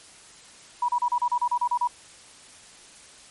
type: tone bursts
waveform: sine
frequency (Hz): 970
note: B5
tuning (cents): -31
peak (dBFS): -20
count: 11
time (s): 0.82-1.875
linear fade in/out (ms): 5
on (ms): 65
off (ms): 34
effects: white hiss -49 dBFS RMS until 3.3 s + MP3 48 kbps